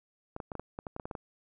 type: clicks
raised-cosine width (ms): 1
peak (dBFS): -24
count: 12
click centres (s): 0.364 / 0.402 / 0.518 / 0.553 / 0.596 / 0.789 / 0.868 / 0.964 / 0.998 / 1.055 / 1.112 / 1.152
effects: none